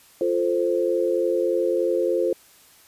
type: chord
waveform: sine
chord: F major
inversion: none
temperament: equal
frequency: 349.2 / 440 / 523.3 Hz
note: F4 / A4 / C5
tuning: 0 / 0 / 0 cents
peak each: -23 / -25 / -23 dBFS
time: 0.21-2.33 s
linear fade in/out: 2 ms
effects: white hiss -53 dBFS RMS until 2.87 s + resampled to 32000 Hz